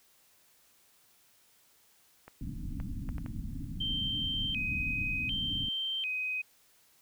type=clicks; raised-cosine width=0.5 ms; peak=-32 dBFS; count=5; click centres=2.28 / 2.801 / 3.09 / 3.182 / 3.262 s
type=low-pass noise; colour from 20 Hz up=pink; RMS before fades=-38 dBFS; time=2.41-5.69 s; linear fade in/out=2 ms; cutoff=300 Hz; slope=96 dB/octave
type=tone with vibrato; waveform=sine; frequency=2806 Hz; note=F7; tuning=8 cents sharp; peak=-31 dBFS; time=3.8-6.42 s; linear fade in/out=10 ms; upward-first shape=square; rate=0.67 Hz; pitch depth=190 cents each way
effects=white hiss -65 dBFS RMS until 7.01 s